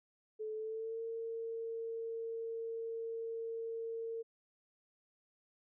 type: tone with pitch glide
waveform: sine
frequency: 433.5 to 455.6 Hz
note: A4 to A#4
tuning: -26 to -40 cents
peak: -38 dBFS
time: 0.39-4.23 s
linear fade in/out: 20 ms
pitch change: +86 cents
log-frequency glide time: 0.54-1.01 s
effects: none